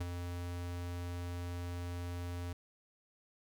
square tone with ADSR envelope, 87.8 Hz, F2, 10 cents sharp, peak -34 dBFS, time 0-2.53 s, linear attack 11 ms, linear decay 23 ms, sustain -5 dB, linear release 4 ms, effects none

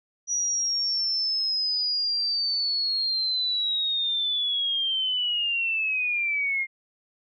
sine linear sweep, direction down, 5840 to 2116 Hz, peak -23 dBFS, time 0.27-6.67 s, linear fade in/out 50 ms, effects none

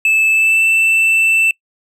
triangle tone with pitch glide, 2622 to 2660 Hz, E7 to E7, -10 to +15 cents, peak -8 dBFS, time 0.05-1.51 s, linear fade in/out 2 ms, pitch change +25 cents, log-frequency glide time 0.3-0.64 s, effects noise-tail reverb RT60 0.1 s tail -24 dB re dry

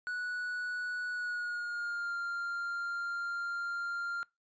triangle tone with pitch glide, 1473 to 1393.5 Hz, F#6 to F6, -8 to -4 cents, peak -32 dBFS, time 0.07-4.23 s, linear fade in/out 0 ms, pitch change -96 cents, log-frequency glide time 1.11-2.15 s, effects noise-tail reverb RT60 0.2 s tail -22 dB re dry + resampled to 16000 Hz

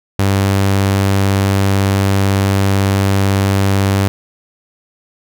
sawtooth tone, 98 Hz, G2, in tune, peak -7 dBFS, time 0.19-4.08 s, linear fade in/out 0 ms, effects none

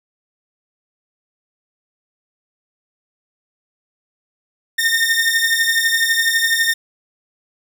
sawtooth beating tone pair, 1817 / 1829 Hz, A#6 / A#6, -45 / -33 cents, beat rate 12 Hz, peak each -15 / -13 dBFS, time 4.78-6.74 s, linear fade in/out 10 ms, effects none

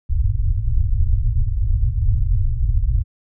pink low-pass noise, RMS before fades -17 dBFS, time 0.09-3.04 s, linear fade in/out 20 ms, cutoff 120 Hz, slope 96 dB/octave, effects none

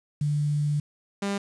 sine / sawtooth tone pair in turn, 147.5 / 199.76 Hz, D3 / G3, +8 / +33 cents, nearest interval perfect fourth, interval 525 cents, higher second, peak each -22 dBFS, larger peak neither, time 0.21-0.8 / 1.22-1.38 s, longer first, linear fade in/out 5 ms, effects resampled to 22050 Hz + 8-bit

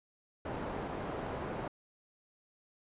white low-pass noise, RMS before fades -39 dBFS, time 0.45-1.68 s, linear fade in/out 5 ms, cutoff 760 Hz, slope 12 dB/octave, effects resampled to 8000 Hz

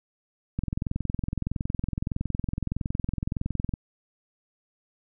click train, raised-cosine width 5 ms, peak -15 dBFS, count 69, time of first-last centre 0.59-3.738 s, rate 21.6 Hz, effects none

